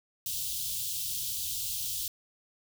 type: band-stop noise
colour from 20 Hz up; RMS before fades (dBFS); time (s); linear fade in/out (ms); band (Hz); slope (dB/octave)
white; -34; 0.26-2.08; 2; 150 to 3000; 48
effects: none